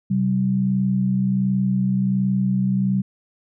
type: tone pair together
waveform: sine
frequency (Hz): 130.81 / 192.16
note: C3 / G3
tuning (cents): 0 / -34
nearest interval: perfect fifth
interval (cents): 666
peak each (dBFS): -23 / -18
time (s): 0.1-3.02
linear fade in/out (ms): 10
effects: none